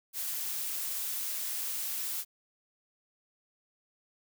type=noise; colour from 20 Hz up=blue; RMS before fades=-35 dBFS; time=0.13-2.25 s; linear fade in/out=50 ms; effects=none